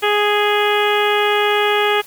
harmonic tone, 415.3 Hz, G#4, in tune, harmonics 1 / 2 / 3 / 4 / 5 / 6 / 7 / 8, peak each -17 / -20 / -22 / -23 / -24 / -25 / -25 / -26 dBFS, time 0.02-2.02 s, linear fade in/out 20 ms, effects white hiss -41 dBFS RMS until 2.06 s

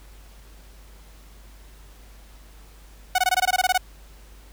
sawtooth tone bursts, 740 Hz, F#5, in tune, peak -13 dBFS, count 12, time 3.15-3.778 s, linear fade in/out 5 ms, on 34 ms, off 20 ms, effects added 50 Hz sine -45 dBFS peak until 4.52 s + pink hiss -53 dBFS RMS until 4.52 s

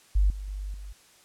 sine tone with level steps, 49.31 Hz, G1, 11 cents sharp, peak -18 / -33 / -31 / -37 dBFS, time 0.15-0.93 s, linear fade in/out 10 ms, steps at 0.3 / 0.48 / 0.74 s, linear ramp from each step 2 ms, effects white hiss -57 dBFS RMS until 1.24 s + low-pass 10000 Hz 12 dB/octave

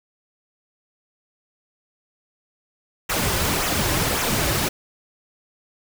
pink noise with flanger, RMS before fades -22 dBFS, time 3.09-4.69 s, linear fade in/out 10 ms, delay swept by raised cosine 0.21 to 4.41 ms, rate 1.8 Hz, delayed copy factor -0.55, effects none

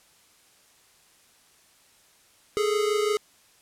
square tone pair together, 415.3 / 441.1 Hz, G#4 / A4, 0 / +4 cents, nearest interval minor second, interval 104 cents, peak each -24 / -29 dBFS, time 2.57-3.17 s, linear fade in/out 0 ms, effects white hiss -59 dBFS RMS until 3.61 s + low-pass 11000 Hz 12 dB/octave

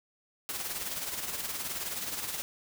white noise with tremolo, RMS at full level -34 dBFS, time 0.49-2.42 s, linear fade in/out 0 ms, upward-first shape sine, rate 19 Hz, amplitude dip 50%, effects none

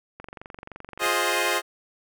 click train, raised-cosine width 0.5 ms, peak -24 dBFS, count 21, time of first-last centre 0.2-1.062 s, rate 23.2 Hz
10% pulse chord, F minor seventh, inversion none, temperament equal with one note detuned, 352.3 / 415.3 / 523.3 / 622.3 Hz, F4 / Ab4 / C5 / Eb5, +15 / 0 / 0 / 0 cents, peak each -19 dBFS, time 0.99-1.62 s, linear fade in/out 50 ms
effects none

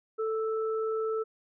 sine tone pair together, 441.5 / 1318.5 Hz, A4 / E6, +6 / 0 cents, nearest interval octave + perfect fifth, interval 1894 cents, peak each -28 / -37 dBFS, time 0.18-1.24 s, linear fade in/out 20 ms, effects none

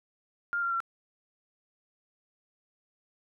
sine tone with pitch steps, 1403 / 1381.3 / 1359.9 Hz, F6 / F6 / F6, +8 / -19 / -46 cents, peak -27 dBFS, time 0.53-0.803 s, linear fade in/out 0 ms, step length 91 ms, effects none

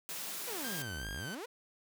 white high-pass noise, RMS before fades -41 dBFS, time 0.09-0.82 s, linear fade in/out 0 ms, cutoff 130 Hz, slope 96 dB/octave
sawtooth exponential two-way sweep, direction down then up, 523.3 to 45.28 to 523.3 Hz, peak -37 dBFS, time 0.47-1.46 s, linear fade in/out 10 ms, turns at 1.1 s
sawtooth tone with vibrato, 1568 Hz, G6, in tune, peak -38 dBFS, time 0.64-1.35 s, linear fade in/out 5 ms, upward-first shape sine, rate 2.6 Hz, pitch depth 50 cents each way
effects none

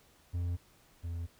triangle tone pair in turn, 87.31 / 84.82 Hz, F2 / E2, 0 / +50 cents, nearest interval minor second, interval 50 cents, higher first, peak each -29 / -33 dBFS, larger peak first, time 0.33-0.57 / 1.03-1.27 s, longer neither, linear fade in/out 20 ms, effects pink hiss -64 dBFS RMS until 1.39 s

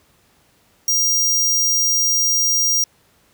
45% pulse tone, 5700 Hz, F8, 34 cents sharp, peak -15 dBFS, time 0.88-2.84 s, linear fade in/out 2 ms, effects pink hiss -57 dBFS RMS until 3.33 s + high-pass 60 Hz 12 dB/octave

